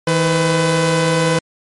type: tone pair together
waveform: sawtooth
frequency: 160.74 / 503 Hz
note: E3 / B4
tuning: -43 / +32 cents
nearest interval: octave + minor sixth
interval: 1975 cents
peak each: -12 dBFS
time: 0.07-1.39 s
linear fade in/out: 5 ms
effects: MP3 48 kbps